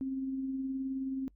sine tone with tremolo, 266.2 Hz, C4, 30 cents sharp, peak -31 dBFS, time 0.01-1.28 s, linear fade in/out 0 ms, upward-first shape sine, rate 19 Hz, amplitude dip 30%, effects noise-tail reverb RT60 0.1 s tail -24 dB re dry + added 50 Hz sine -60 dBFS peak until 1.35 s

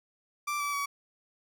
30% pulse tone with pitch steps, 1174.7 / 1154.5 / 1134.7 Hz, D6 / D6 / C#6, 0 / -30 / +40 cents, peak -27 dBFS, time 0.47-0.86 s, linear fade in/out 10 ms, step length 130 ms, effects none

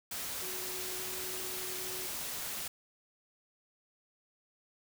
sine tone in noise, 370 Hz, F#4, in tune, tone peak -46 dBFS, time 0.42-2.07 s, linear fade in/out 5 ms, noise white, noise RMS -39 dBFS, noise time 0.11-2.68 s, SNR -10 dB, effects none

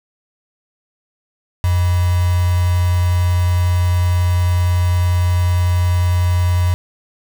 sine tone with quantisation, 88.9 Hz, F2, 31 cents sharp, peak -12 dBFS, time 1.64-6.74 s, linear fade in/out 0 ms, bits 4, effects none

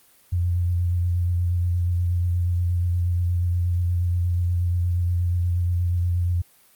sine tone with vibrato, 87.8 Hz, F2, 10 cents sharp, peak -19 dBFS, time 0.32-6.42 s, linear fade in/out 10 ms, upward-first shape sine, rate 8.4 Hz, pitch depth 23 cents each way, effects white hiss -56 dBFS RMS until 6.75 s + Opus 32 kbps

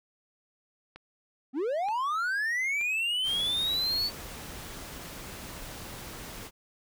click train, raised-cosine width 0.3 ms, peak -29 dBFS, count 4, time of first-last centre 0.96-3.738 s, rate 1.08 Hz
triangle linear sweep, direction up, 237.9 to 4529 Hz, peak -25 dBFS, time 1.53-4.11 s, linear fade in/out 50 ms
pink noise, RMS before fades -42 dBFS, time 3.23-6.51 s, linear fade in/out 50 ms
effects none

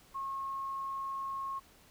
sine tone, 1085 Hz, C#6, 37 cents flat, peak -35 dBFS, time 0.14-1.6 s, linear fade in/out 20 ms, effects pink hiss -61 dBFS RMS until 1.9 s

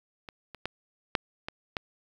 clicks, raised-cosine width 0.3 ms, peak -25 / -26 / -15 / -7 / -18 / -14 dBFS, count 6, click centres 0.288 / 0.547 / 0.656 / 1.152 / 1.485 / 1.768 s, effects 8-bit

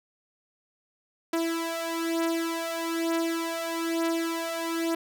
sawtooth beating tone pair, 330.5 / 331.6 Hz, E4 / E4, +5 / +10 cents, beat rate 1.1 Hz, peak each -27 / -25 dBFS, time 1.33-4.95 s, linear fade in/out 5 ms, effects none

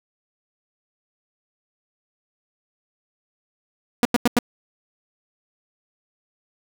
sawtooth tone bursts, 241.3 Hz, B3, 40 cents flat, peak -10 dBFS, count 4, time 4.03-4.388 s, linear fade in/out 0 ms, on 22 ms, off 90 ms, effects none

